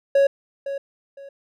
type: tone with echo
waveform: triangle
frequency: 554.4 Hz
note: C#5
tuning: in tune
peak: -11 dBFS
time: 0.15-0.27 s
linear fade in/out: 5 ms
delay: 510 ms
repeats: 2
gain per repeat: -12 dB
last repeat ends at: 1.29 s
effects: none